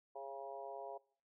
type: harmonic tone with a mistuned harmonic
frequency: 137.2 Hz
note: C#3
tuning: 17 cents flat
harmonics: 3 / 4 / 5 / 6 / 7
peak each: -52 / -50 / -49 / -53 / -53 dBFS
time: 0.15-0.98 s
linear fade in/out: 10 ms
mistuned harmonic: 6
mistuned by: -17 cents
effects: noise-tail reverb RT60 0.6 s tail -24 dB re dry